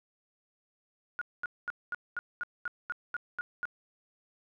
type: tone bursts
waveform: sine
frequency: 1438 Hz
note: F#6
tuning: 50 cents flat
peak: -31 dBFS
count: 11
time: 1.19-3.654 s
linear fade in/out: 0 ms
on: 24 ms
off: 220 ms
effects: none